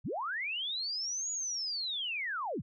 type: linear two-way sweep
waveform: sine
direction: up then down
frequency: 58.27 to 6880 to 58.27 Hz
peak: -33 dBFS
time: 0.04-2.62 s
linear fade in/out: 20 ms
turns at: 1.31 s
effects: none